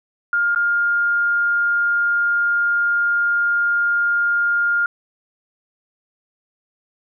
sine tone with dropouts, 1410 Hz, F6, 16 cents sharp, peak -15 dBFS, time 0.33-4.86 s, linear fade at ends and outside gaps 2 ms, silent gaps 0.548-0.559 s, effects none

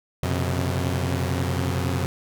sawtooth tone cluster, 89.9 / 125.8 / 136.8 Hz, F#2 / B2 / C#3, -49 / +32 / -23 cents, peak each -21 / -24 / -25 dBFS, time 0.23-2.06 s, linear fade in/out 0 ms, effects none

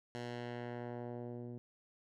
10% pulse tone with low-pass filter sweep, 120.8 Hz, B2, 38 cents flat, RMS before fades -44 dBFS, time 0.15-1.58 s, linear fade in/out 0 ms, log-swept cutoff 6400 to 280 Hz, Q 0.82, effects none

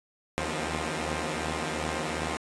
5% pulse tone cluster, 76.1 / 78.8 / 176.1 / 244.3 / 263.5 Hz, D#2 / D#2 / F3 / B3 / C4, -38 / +23 / +15 / -19 / +12 cents, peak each -24 / -23 / -25 / -28 / -26 dBFS, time 0.38-2.37 s, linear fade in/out 0 ms, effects resampled to 24000 Hz

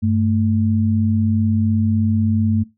sine tone pair together, 98 / 221 Hz, G2 / A3, 0 / +8 cents, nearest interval octave + major second, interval 1408 cents, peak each -17 dBFS, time 0.02-2.64 s, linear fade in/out 20 ms, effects noise-tail reverb RT60 0.2 s tail -19 dB re dry

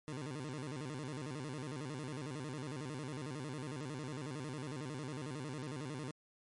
20% pulse tone with vibrato, 139.9 Hz, C#3, 16 cents sharp, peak -36 dBFS, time 0.08-6.11 s, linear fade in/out 0 ms, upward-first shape square, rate 11 Hz, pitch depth 160 cents each way, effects MP3 48 kbps

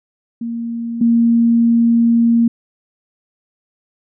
sine tone pair in turn, 232.7 / 232.7 Hz, A#3 / A#3, -3 / -3 cents, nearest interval unison, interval 0 cents, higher neither, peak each -20 / -9 dBFS, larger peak second, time 0.41-1.01 / 1.01-2.48 s, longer second, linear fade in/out 5 ms, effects none

